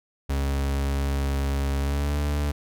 40% pulse tone with pitch glide, 69.3 to 72.83 Hz, C#2 to D2, 0 to -14 cents, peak -22 dBFS, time 0.29-2.52 s, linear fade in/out 10 ms, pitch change +86 cents, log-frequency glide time 1.8-2.15 s, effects none

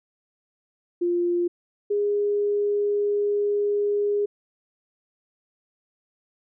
sine tone pair in turn, 349.2 / 410.7 Hz, F4 / G#4, 0 / -19 cents, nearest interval minor third, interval 281 cents, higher second, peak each -20 dBFS, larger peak neither, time 1.01-1.48 / 1.9-4.26 s, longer second, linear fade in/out 10 ms, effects none

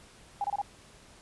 sine tone bursts, 810 Hz, G#5, 43 cents flat, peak -27 dBFS, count 4, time 0.41-0.616 s, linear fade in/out 2 ms, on 32 ms, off 26 ms, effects pink hiss -55 dBFS RMS until 1.21 s + resampled to 24000 Hz

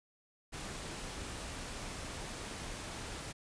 pink noise, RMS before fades -43 dBFS, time 0.52-3.33 s, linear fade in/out 20 ms, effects resampled to 22050 Hz

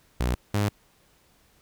sawtooth tone pair in turn, 61.2 / 102.93 Hz, B1 / G#2, -15 / -15 cents, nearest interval major sixth, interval 900 cents, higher second, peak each -19 / -18 dBFS, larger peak second, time 0.2-0.35 / 0.54-0.69 s, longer neither, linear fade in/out 5 ms, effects pink hiss -62 dBFS RMS until 1.61 s

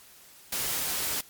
white noise, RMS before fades -30 dBFS, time 0.52-1.21 s, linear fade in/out 5 ms, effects white hiss -53 dBFS RMS until 1.29 s + MP3 96 kbps

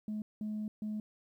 sine tone bursts at uneven times, 213.2 Hz, G#3, 46 cents sharp, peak -33 dBFS, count 3, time 0.08-0.22 / 0.41-0.68 / 0.82-1 s, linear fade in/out 2 ms, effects tanh soft clip ceiling -32 dBFS + 12-bit

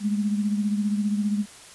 sine beating tone pair, 205.3 / 220.3 Hz, G#3 / A3, -20 / +2 cents, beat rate 15 Hz, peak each -22 / -30 dBFS, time 0-1.46 s, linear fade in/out 50 ms, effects white hiss -46 dBFS RMS until 1.74 s + resampled to 24000 Hz

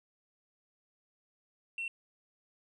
sine tone, 2713 Hz, E7, 49 cents sharp, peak -33 dBFS, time 1.78-1.88 s, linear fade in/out 2 ms, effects tanh soft clip ceiling -32 dBFS

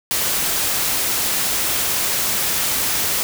white noise, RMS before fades -20 dBFS, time 0.11-3.23 s, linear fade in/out 0 ms, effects none

